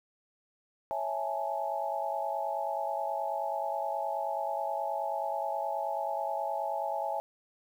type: chord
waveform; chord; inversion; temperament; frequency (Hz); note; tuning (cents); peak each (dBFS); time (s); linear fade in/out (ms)
sine; A major seventh; first; equal; 554.4 / 659.3 / 830.6 / 880; C#5 / E5 / G#5 / A5; 0 / 0 / 0 / 0; -38 / -35 / -34 / -38; 0.91-7.2; 0
effects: 10-bit